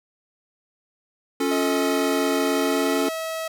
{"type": "chord", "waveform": "square", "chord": "Db augmented", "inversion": "none", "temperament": "equal with one note detuned", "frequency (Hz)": [277.2, 353.3, 440], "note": ["Db4", "F4", "A4"], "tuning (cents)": [0, 20, 0], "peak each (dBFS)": [-24, -29, -26], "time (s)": [1.4, 3.09], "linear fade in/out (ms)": 5}
{"type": "tone with pitch glide", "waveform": "sawtooth", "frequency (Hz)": [634, 645.5], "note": ["D#5", "E5"], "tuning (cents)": [32, -37], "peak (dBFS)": -23, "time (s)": [1.51, 3.48], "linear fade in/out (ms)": 5, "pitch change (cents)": 31, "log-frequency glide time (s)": [2.55, 2.91]}
{"effects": []}